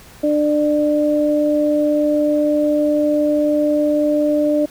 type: tone pair together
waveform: sine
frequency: 298 / 596 Hz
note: D4 / D5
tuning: +25 / +25 cents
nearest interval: octave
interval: 1200 cents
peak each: -16 dBFS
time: 0.23-4.66 s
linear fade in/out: 10 ms
effects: pink hiss -43 dBFS RMS until 4.7 s